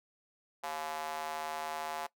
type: tone with high-pass filter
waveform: square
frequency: 77.78 Hz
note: D#2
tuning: in tune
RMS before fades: -39 dBFS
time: 0.63-2.07 s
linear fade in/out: 10 ms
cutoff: 780 Hz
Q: 2.8
effects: noise-tail reverb RT60 0.1 s tail -19 dB re dry